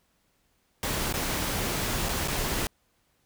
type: noise with dropouts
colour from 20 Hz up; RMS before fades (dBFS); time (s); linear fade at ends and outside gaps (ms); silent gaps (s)
pink; -29; 0.83-2.67; 1; 1.126-1.139 / 2.087-2.091 / 2.277-2.282
effects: pink hiss -70 dBFS RMS until 3.25 s